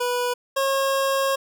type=tone pair in turn; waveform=25% pulse; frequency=490.6 / 542.9 Hz; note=B4 / C#5; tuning=-12 / -36 cents; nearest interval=major second; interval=176 cents; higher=second; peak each=-18 / -16 dBFS; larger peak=second; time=0-0.34 / 0.56-1.36 s; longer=second; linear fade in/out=10 ms; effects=none